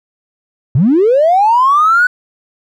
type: linear sweep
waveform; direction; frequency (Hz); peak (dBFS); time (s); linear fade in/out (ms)
triangle; up; 110.2 to 1500; -3; 0.75-2.07; 5
effects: tanh soft clip ceiling -4 dBFS